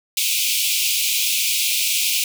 pink high-pass noise, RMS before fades -20 dBFS, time 0.17-2.24 s, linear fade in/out 2 ms, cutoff 2300 Hz, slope 96 dB/octave, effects none

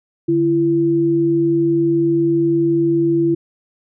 sine tone pair together, 146.83 / 336 Hz, D3 / E4, 0 / +33 cents, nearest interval octave + major second, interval 1433 cents, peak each -22 / -13 dBFS, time 0.28-3.35 s, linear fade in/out 10 ms, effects none

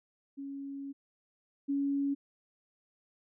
sine tone pair in turn, 277.2 / 279.9 Hz, C#4 / C#4, 0 / +17 cents, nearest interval unison, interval 17 cents, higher second, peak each -38 / -28 dBFS, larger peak second, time 0.37-0.93 / 1.68-2.15 s, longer first, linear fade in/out 20 ms, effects none

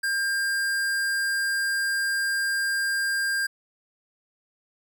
square tone, 1600 Hz, G6, 35 cents sharp, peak -24 dBFS, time 0.03-3.47 s, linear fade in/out 10 ms, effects none

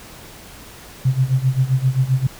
sine tone with tremolo, 130.9 Hz, C3, 1 cent sharp, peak -11 dBFS, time 1.05-2.27 s, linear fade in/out 5 ms, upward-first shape sine, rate 7.6 Hz, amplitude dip 85%, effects pink hiss -40 dBFS RMS until 2.39 s

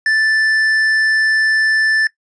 triangle tone with tanh clipping, 1760 Hz, A6, in tune, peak -13 dBFS, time 0.06-2.07 s, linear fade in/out 2 ms, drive 11 dB, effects noise-tail reverb RT60 0.1 s tail -19 dB re dry + resampled to 22050 Hz

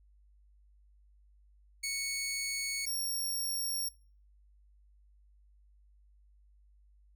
15% pulse tone pair in turn, 2217 / 5558 Hz, C#7 / F8, 0 / -9 cents, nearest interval octave + major third, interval 1591 cents, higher second, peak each -27 dBFS, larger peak neither, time 1.83-2.86 / 2.86-3.89 s, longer neither, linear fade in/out 10 ms, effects noise-tail reverb RT60 0.4 s tail -24 dB re dry + added 50 Hz sine -60 dBFS peak until 7.15 s

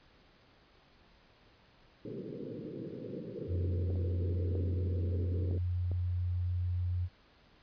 white band-pass noise, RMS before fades -42 dBFS, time 2.05-5.58 s, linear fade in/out 2 ms, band 110 to 510 Hz, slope 96 dB/octave
sine tone, 89.3 Hz, F2, 39 cents sharp, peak -30 dBFS, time 3.47-7.09 s, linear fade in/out 50 ms
clicks, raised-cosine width 2 ms, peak -30 dBFS, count 5, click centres 3.903 / 3.957 / 4.553 / 5.511 / 5.916 s
effects pink hiss -63 dBFS RMS until 7.62 s + resampled to 11025 Hz

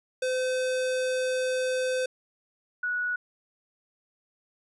square / sine tone pair in turn, 512 / 1466.7 Hz, C5 / F#6, -38 / -16 cents, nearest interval octave + tritone, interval 1822 cents, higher second, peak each -26 dBFS, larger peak neither, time 0.22-2.06 / 2.83-3.16 s, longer first, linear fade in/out 5 ms, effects resampled to 24000 Hz

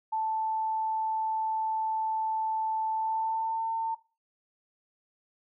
sine tone with pitch glide, 880 to 900.6 Hz, A5 to A5, 0 to +40 cents, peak -27 dBFS, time 0.12-3.95 s, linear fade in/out 10 ms, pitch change +40 cents, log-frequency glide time 2.92-3.68 s, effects noise-tail reverb RT60 0.3 s tail -17 dB re dry

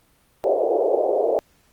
pink band-pass noise, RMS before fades -20 dBFS, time 0.44-1.39 s, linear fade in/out 0 ms, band 390 to 680 Hz, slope 48 dB/octave, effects pink hiss -60 dBFS RMS until 1.72 s + Opus 32 kbps

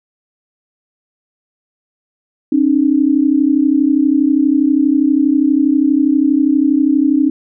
sine tone pair together, 271 / 303.4 Hz, C#4 / D#4, -39 / -44 cents, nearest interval major second, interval 195 cents, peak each -12 dBFS, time 2.52-7.3 s, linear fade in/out 5 ms, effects none

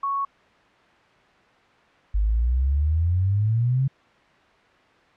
sine tone, 1108.7 Hz, C#6, in tune, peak -22 dBFS, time 0.03-0.25 s, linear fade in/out 5 ms
sine exponential sweep, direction up, 49.54 to 137.5 Hz, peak -18 dBFS, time 2.14-3.88 s, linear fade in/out 10 ms
effects white hiss -55 dBFS RMS until 5.16 s + low-pass 2000 Hz 12 dB/octave

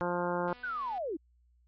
harmonic tone, 176 Hz, F3, 14 cents sharp, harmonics 1 / 2 / 3 / 4 / 5 / 6 / 7 / 8 / 9, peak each -37 / -36 / -34 / -41 / -36 / -39 / -44 / -41 / -48 dBFS, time 0.01-0.53 s, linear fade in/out 0 ms
click train, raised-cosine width 0.3 ms, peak -39 dBFS, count 124, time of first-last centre 0.48-0.98 s, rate 246 Hz
sine linear sweep, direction down, 1547 to 284.1 Hz, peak -32 dBFS, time 0.63-1.17 s, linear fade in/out 10 ms
effects added 60 Hz sine -63 dBFS peak until 1.67 s + MP3 32 kbps

